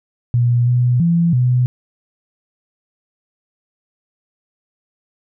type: tone with pitch steps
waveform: sine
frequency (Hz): 120.6 / 123.2 / 169.5 / 124.9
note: B2 / B2 / E3 / B2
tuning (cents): -41 / -4 / +49 / +20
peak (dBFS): -11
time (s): 0.34-1.66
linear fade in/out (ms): 0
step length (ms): 330
effects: none